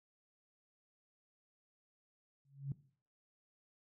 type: tone with exponential growth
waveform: sine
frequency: 138.59 Hz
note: C#3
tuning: in tune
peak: -33 dBFS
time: 2.45-2.72 s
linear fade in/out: 2 ms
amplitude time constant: 58 ms
effects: noise-tail reverb RT60 0.5 s tail -18 dB re dry